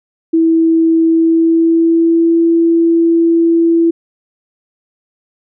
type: tone with pitch glide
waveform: sine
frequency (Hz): 326.8 to 333.5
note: E4 to E4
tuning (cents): -15 to +20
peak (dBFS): -7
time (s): 0.33-3.91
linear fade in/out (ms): 10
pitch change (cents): +35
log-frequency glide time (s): 1.06-2.39
effects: none